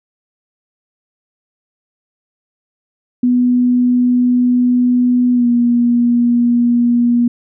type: tone with pitch glide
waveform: sine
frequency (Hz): 246.9 to 239.5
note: B3 to A#3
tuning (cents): 0 to +47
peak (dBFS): -9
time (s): 3.23-7.28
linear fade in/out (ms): 5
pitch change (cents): -53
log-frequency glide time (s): 5.33-5.47
effects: none